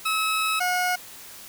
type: tone pair in turn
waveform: 20% pulse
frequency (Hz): 1291 / 724.5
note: E6 / F#5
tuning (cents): -37 / -37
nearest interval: minor seventh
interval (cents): 1000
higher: first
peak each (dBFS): -17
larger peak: neither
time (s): 0.05-0.6 / 0.6-0.96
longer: first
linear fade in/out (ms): 10
effects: white hiss -43 dBFS RMS until 1.48 s